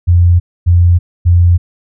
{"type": "tone bursts", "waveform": "sine", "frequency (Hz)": 87.31, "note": "F2", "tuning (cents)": 0, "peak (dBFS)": -4, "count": 3, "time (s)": [0.07, 1.58], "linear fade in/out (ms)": 20, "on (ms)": 330, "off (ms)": 260, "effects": []}